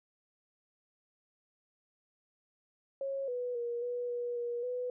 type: tone with pitch steps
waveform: sine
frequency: 546 / 492.5 / 474.8 / 487.4 / 482.8 / 477.6 / 496.2 Hz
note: C#5 / B4 / A#4 / B4 / B4 / A#4 / B4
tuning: -26 / -5 / +32 / -23 / -39 / +42 / +8 cents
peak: -33 dBFS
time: 3.01-4.9 s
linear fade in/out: 2 ms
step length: 270 ms
effects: none